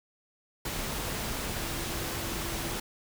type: tone in noise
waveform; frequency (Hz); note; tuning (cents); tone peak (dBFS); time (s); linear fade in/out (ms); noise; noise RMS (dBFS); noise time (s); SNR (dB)
sine; 335.9; E4; +33; -43; 1.56-2.76; 5; pink; -34; 0.65-2.8; -12
effects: none